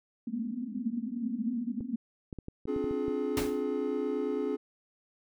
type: band-pass noise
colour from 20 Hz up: white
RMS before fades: -34 dBFS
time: 0.27-1.96 s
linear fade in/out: 5 ms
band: 220 to 250 Hz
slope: 96 dB/octave
type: clicks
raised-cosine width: 3 ms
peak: -26 dBFS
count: 9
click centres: 1.807 / 2.328 / 2.387 / 2.484 / 2.655 / 2.763 / 2.843 / 2.911 / 3.082 s
type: chord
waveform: triangle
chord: D half-diminished seventh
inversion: third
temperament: just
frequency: 264.3 / 293.7 / 352.4 / 422.9 Hz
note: C4 / D4 / F4 / Ab4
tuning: +18 / 0 / +16 / +31 cents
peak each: -33 / -34 / -36 / -30 dBFS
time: 2.67-4.57 s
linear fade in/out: 20 ms
type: noise with exponential decay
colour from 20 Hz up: pink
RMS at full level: -30 dBFS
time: 3.37-3.63 s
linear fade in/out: 1 ms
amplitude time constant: 56 ms
effects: none